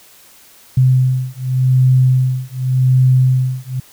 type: beating tone pair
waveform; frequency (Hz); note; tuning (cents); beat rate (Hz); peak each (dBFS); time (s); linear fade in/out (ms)
sine; 128.4 / 129.27; C3 / C3; -32 / -21; 0.87; -13 / -13; 0.77-3.8; 5
effects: white hiss -45 dBFS RMS until 3.92 s